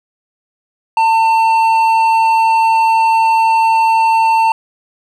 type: tone with hard clipping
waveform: triangle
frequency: 898 Hz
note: A5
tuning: 35 cents sharp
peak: -10 dBFS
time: 0.97-4.52 s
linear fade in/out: 2 ms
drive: 10 dB
effects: none